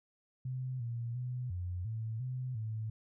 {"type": "tone with pitch steps", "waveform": "sine", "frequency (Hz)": [128.6, 117.6, 124.9, 89.5, 111.5, 127.5, 109.9], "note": ["C3", "A#2", "B2", "F2", "A2", "C3", "A2"], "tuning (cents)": [-30, 16, 20, 43, 23, -44, -2], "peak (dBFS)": -35, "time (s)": [0.45, 2.9], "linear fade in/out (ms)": 5, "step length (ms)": 350, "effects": []}